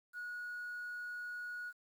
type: tone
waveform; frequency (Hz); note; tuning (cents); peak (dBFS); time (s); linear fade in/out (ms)
sine; 1456; F#6; -28; -39; 0.13-1.73; 50
effects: tanh soft clip ceiling -39 dBFS + 11-bit